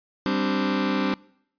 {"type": "chord", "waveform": "sawtooth", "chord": "G suspended fourth", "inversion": "none", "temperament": "just", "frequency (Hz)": [196, 261.3, 294], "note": ["G3", "C4", "D4"], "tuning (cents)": [0, -2, 2], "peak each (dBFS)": -22, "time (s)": [0.26, 1.14], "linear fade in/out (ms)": 0, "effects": ["noise-tail reverb RT60 0.7 s tail -24 dB re dry", "resampled to 11025 Hz"]}